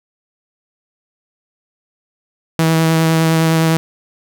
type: tone with vibrato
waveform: sawtooth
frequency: 162 Hz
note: E3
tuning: 30 cents flat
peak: -7 dBFS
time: 2.59-3.77 s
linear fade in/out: 0 ms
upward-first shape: triangle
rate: 9.8 Hz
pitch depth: 15 cents each way
effects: none